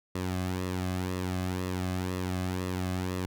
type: tone with flanger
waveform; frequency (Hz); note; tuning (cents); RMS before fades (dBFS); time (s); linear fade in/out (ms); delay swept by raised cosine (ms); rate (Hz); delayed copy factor
sawtooth; 91.8; F#2; -13; -32; 0.15-3.26; 5; 1.3 to 2.18; 2; -0.6
effects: none